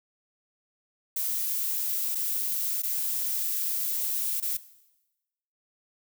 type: noise with dropouts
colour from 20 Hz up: violet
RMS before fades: -29 dBFS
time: 1.16-4.57 s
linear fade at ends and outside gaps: 5 ms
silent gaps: 2.149-2.153 / 2.821-2.833 / 4.402-4.424 s
effects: noise-tail reverb RT60 1.0 s tail -17 dB re dry